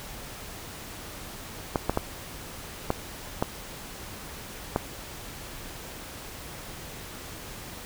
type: clicks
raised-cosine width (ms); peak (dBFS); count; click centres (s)
1; -9; 6; 1.758 / 1.896 / 1.974 / 2.904 / 3.425 / 4.761
effects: pink hiss -41 dBFS RMS until 7.85 s